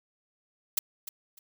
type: noise with echo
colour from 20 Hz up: blue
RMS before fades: -25 dBFS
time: 0.77-0.79 s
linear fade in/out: 5 ms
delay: 300 ms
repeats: 2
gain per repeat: -13 dB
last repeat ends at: 1.39 s
effects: none